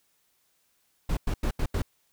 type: noise bursts at uneven times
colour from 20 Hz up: brown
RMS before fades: -26 dBFS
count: 5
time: 1.09-1.17 / 1.27-1.34 / 1.43-1.51 / 1.59-1.66 / 1.74-1.82 s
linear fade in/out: 5 ms
effects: white hiss -70 dBFS RMS until 2.12 s